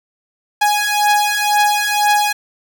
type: beating tone pair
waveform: sawtooth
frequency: 830.6 / 832.6 Hz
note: G#5 / G#5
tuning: 0 / +4 cents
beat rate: 2 Hz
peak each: -12 dBFS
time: 0.61-2.33 s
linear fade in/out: 10 ms
effects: none